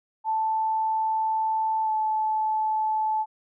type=tone with pitch glide; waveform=sine; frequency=880 to 868.4 Hz; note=A5 to A5; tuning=0 to -23 cents; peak=-22 dBFS; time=0.24-3.26 s; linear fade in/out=50 ms; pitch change=-23 cents; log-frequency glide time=1.83-1.91 s; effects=none